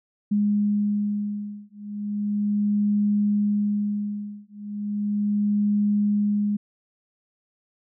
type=beating tone pair; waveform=sine; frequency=206.3 / 206.66 Hz; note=G#3 / G#3; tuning=-11 / -8 cents; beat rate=0.36 Hz; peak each=-24 dBFS; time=0.31-6.57 s; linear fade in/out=10 ms; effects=none

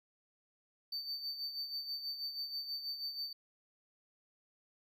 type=tone with tremolo; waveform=triangle; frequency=4572 Hz; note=D8; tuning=47 cents flat; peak=-35 dBFS; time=0.92-3.33 s; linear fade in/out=5 ms; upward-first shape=sine; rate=6.2 Hz; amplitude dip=60%; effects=none

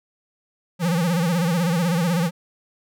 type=tone with vibrato; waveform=square; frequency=171.3 Hz; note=F3; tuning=33 cents flat; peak=-19 dBFS; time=0.79-2.31 s; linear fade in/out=50 ms; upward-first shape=sine; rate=16 Hz; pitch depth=120 cents each way; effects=none

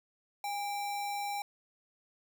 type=tone with sample-and-hold; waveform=sine; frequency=815 Hz; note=G#5; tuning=33 cents flat; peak=-33 dBFS; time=0.44-1.42 s; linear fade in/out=2 ms; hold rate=3150 Hz; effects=none

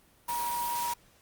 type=tone in noise; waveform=sine; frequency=954 Hz; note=A#5; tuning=40 cents sharp; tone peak=-30 dBFS; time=0.28-0.94 s; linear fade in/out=10 ms; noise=white; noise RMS=-37 dBFS; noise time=0.28-0.94 s; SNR=+4 dB; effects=pink hiss -62 dBFS RMS until 1.21 s + Opus 32 kbps

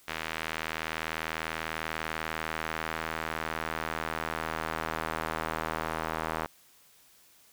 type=tone with band-pass filter sweep; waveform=square; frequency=40.07 Hz; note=E1; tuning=48 cents flat; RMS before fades=-35 dBFS; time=0.07-6.47 s; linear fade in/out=20 ms; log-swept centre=2200 to 1100 Hz; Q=1.1; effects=white hiss -60 dBFS RMS until 7.52 s

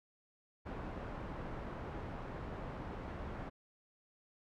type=low-pass noise; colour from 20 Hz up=pink; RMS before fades=-44 dBFS; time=0.65-3.5 s; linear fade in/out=20 ms; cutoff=1300 Hz; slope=12 dB/octave; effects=none

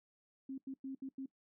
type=tone bursts at uneven times; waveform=sine; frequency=267.7 Hz; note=C4; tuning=40 cents sharp; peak=-40 dBFS; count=5; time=0.49-0.58 / 0.67-0.74 / 0.84-0.95 / 1.02-1.09 / 1.18-1.26 s; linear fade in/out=5 ms; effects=noise-tail reverb RT60 0.1 s tail -19 dB re dry

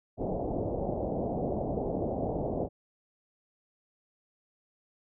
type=low-pass noise; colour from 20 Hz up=white; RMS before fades=-32 dBFS; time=0.17-2.69 s; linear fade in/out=50 ms; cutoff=720 Hz; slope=48 dB/octave; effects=none

